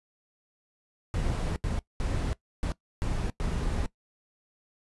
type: noise bursts at uneven times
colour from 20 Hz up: brown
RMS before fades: -29 dBFS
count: 6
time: 1.14-1.56 / 1.64-1.79 / 2-2.33 / 2.63-2.72 / 3.02-3.3 / 3.4-3.86 s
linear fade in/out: 0 ms
effects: noise-tail reverb RT60 0.1 s tail -19 dB re dry + resampled to 24000 Hz